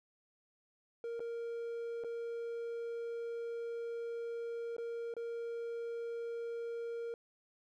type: tone with dropouts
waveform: triangle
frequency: 466.2 Hz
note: A#4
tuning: in tune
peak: -36 dBFS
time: 1.04-7.14 s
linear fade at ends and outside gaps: 1 ms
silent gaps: 1.195-1.203 / 2.038-2.045 / 4.766-4.782 / 5.139-5.166 s
effects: none